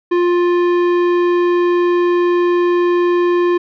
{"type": "tone with tanh clipping", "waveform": "sine", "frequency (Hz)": 351.2, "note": "F4", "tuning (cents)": 10, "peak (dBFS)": -13, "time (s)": [0.11, 3.58], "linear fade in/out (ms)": 10, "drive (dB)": 14, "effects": []}